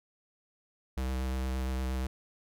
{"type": "tone with vibrato", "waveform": "square", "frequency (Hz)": 64.8, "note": "C2", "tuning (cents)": -16, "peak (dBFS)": -31, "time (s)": [0.97, 2.07], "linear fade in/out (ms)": 5, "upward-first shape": "square", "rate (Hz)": 8.6, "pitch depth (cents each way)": 12, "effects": []}